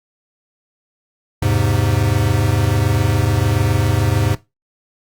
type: chord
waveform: square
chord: E augmented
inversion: none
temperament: equal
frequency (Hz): 82.41 / 103.83 / 130.81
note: E2 / G#2 / B#2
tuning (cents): 0 / 0 / 0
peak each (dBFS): -22 / -17 / -20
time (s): 1.42-4.35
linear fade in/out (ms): 5
effects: noise-tail reverb RT60 0.2 s tail -17 dB re dry + Opus 48 kbps